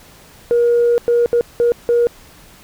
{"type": "tone bursts at uneven times", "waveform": "sine", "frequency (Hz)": 475.2, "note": "A#4", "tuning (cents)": 33, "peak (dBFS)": -9, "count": 5, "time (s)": [[0.51, 0.98], [1.08, 1.26], [1.33, 1.41], [1.6, 1.72], [1.89, 2.07]], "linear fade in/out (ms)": 0, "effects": ["tanh soft clip ceiling -7 dBFS", "pink hiss -44 dBFS RMS until 2.63 s"]}